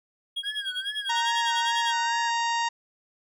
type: tone with tremolo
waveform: triangle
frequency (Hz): 3289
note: G#7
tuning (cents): -18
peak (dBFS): -25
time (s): 0.36-1.94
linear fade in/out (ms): 10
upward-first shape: sine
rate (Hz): 10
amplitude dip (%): 95
type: tone with vibrato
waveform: triangle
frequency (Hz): 1598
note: G6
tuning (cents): +33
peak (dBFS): -33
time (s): 0.43-2.3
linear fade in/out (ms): 10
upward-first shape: sine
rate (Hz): 2.4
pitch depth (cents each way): 130
type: harmonic tone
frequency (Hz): 932.3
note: A#5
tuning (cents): 0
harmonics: 1 / 2 / 3 / 4 / 5 / 6 / 7 / 8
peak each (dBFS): -25 / -31 / -35 / -37 / -39 / -41 / -42 / -43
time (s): 1.09-2.69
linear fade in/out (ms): 10
effects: none